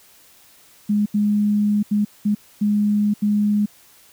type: tone bursts at uneven times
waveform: sine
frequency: 207.7 Hz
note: G#3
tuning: in tune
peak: -15 dBFS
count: 6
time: 0.89-1.06 / 1.14-1.83 / 1.91-2.05 / 2.25-2.35 / 2.61-3.14 / 3.22-3.66 s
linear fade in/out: 10 ms
effects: white hiss -51 dBFS RMS until 4.12 s